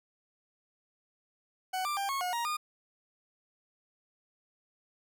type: tone with pitch steps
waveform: 40% pulse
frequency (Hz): 747 / 1184 / 793 / 1095 / 723 / 941 / 1218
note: F#5 / D6 / G5 / C#6 / F#5 / A#5 / D#6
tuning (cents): +16 / +14 / +20 / -22 / -40 / +16 / -37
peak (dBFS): -30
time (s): 1.73-2.57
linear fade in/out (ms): 10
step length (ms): 120
effects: none

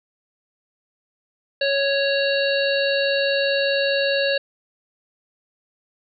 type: harmonic tone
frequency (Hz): 554.4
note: C#5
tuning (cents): 0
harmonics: 1 / 3 / 5 / 7 / 8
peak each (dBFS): -20 / -25 / -27 / -28 / -29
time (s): 1.61-4.38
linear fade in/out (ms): 5
effects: none

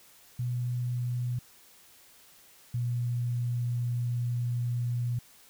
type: tone pair in turn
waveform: sine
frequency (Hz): 122.8 / 120.9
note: B2 / B2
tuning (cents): -9 / -36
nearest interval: unison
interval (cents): 27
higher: first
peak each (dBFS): -28 / -27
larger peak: second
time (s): 0.39-1.39 / 2.74-5.19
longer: second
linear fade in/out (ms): 5
effects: white hiss -57 dBFS RMS until 5.49 s

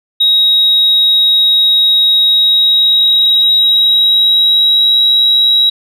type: tone with pitch glide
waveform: sine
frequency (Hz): 3796 to 3856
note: A#7 to B7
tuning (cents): +31 to -42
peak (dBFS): -5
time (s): 0.2-5.7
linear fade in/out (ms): 10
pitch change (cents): +27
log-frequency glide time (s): 2.22-4.96
effects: tanh soft clip ceiling -2 dBFS

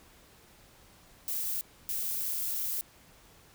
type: noise bursts at uneven times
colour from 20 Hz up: violet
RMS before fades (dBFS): -33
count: 2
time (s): 1.28-1.61 / 1.89-2.81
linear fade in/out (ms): 0
effects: pink hiss -58 dBFS RMS until 3.54 s

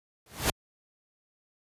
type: noise with exponential growth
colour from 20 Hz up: pink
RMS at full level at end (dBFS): -21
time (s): 0.26-0.5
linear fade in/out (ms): 2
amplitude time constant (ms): 52
effects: high-pass 60 Hz 12 dB/octave + resampled to 32000 Hz

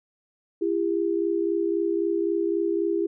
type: tone pair together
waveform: sine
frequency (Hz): 337 / 400.8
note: E4 / G4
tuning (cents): +38 / +38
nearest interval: minor third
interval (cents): 300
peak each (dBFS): -24 / -25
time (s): 0.61-3.07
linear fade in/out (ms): 10
effects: none

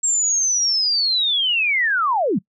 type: linear sweep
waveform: sine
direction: down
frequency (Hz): 7540 to 146.83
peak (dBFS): -16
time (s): 0.03-2.39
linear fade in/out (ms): 10
effects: noise-tail reverb RT60 0.1 s tail -24 dB re dry

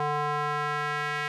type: tone with band-pass filter sweep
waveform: square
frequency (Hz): 148.2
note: D3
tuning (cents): +16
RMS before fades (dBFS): -29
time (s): 0-1.28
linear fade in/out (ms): 2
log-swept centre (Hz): 910 to 1900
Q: 1.8
effects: none

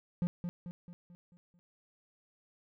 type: tone with echo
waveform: triangle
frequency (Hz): 175.1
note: F3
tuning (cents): +5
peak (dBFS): -26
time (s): 0.22-0.27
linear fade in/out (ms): 0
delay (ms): 220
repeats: 6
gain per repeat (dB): -6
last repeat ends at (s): 1.59
effects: none

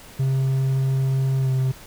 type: tone with pitch glide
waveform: triangle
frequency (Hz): 133.5 to 130.9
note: C3 to C3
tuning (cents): +35 to +1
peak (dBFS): -16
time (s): 0.19-1.72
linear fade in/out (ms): 10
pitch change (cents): -34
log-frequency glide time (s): 1.4-1.51
effects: pink hiss -44 dBFS RMS until 1.86 s

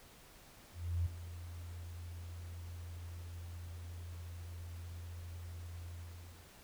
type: tone with ADSR envelope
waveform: sine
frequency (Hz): 86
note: F2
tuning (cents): -26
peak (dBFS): -30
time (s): 0.72-6.53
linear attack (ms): 340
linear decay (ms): 8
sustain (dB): -14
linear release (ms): 580
effects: pink hiss -59 dBFS RMS until 6.63 s

